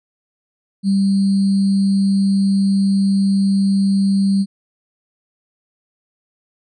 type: tone with sample-and-hold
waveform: sine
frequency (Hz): 196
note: G3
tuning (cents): 0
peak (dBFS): -12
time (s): 0.83-4.46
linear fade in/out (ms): 50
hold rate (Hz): 4410
effects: resampled to 24000 Hz